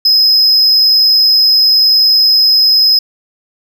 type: tone with amplitude modulation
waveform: triangle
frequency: 5090 Hz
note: D#8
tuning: 39 cents sharp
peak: -3 dBFS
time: 0.05-2.99 s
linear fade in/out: 5 ms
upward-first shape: sine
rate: 121 Hz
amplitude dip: 30%
effects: none